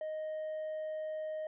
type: tone with hard clipping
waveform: triangle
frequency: 622.3 Hz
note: D#5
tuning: in tune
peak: -35 dBFS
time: 0.01-1.47 s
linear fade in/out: 2 ms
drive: 1 dB
effects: resampled to 8000 Hz